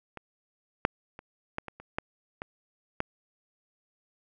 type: clicks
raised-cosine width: 0.5 ms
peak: -25 / -6 / -28 / -16 / -24 / -30 / -14 / -20 / -13 dBFS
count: 9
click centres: 0.173 / 0.851 / 1.191 / 1.584 / 1.683 / 1.8 / 1.985 / 2.419 / 3.004 s
effects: none